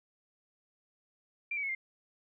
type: tone with pitch steps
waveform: sine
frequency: 2370 / 2279 / 2191 / 2107 Hz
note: D7 / C#7 / C#7 / C7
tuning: +15 / +47 / -21 / +12 cents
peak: -32 dBFS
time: 1.51-1.75 s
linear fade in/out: 5 ms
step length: 60 ms
effects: none